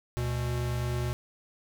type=tone pair together; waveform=square; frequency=72.4 / 121.49 Hz; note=D2 / B2; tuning=-24 / -28 cents; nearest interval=major sixth; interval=896 cents; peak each=-35 / -30 dBFS; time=0.17-1.13 s; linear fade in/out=0 ms; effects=none